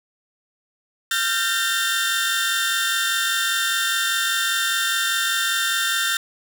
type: tone cluster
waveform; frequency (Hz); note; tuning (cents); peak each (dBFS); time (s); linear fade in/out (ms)
sawtooth; 1380 / 1564 / 1818 / 3591; F6 / G6 / A#6 / A7; -21 / -4 / -44 / +35; -22; 1.11-6.17; 2
effects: none